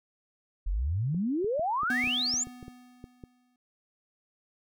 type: exponential sweep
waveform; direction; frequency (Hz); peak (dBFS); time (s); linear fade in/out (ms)
sine; up; 39.65 to 7459; -26; 0.66-2.44; 10
type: clicks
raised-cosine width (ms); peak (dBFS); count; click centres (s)
3; -30; 12; 1.146 / 1.445 / 1.595 / 1.833 / 2.041 / 2.073 / 2.34 / 2.471 / 2.628 / 2.681 / 3.041 / 3.238
type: tone with exponential decay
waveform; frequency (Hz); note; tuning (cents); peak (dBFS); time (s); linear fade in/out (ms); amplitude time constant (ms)
square; 248.3; B3; +9; -30; 1.9-3.56; 2; 360
effects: none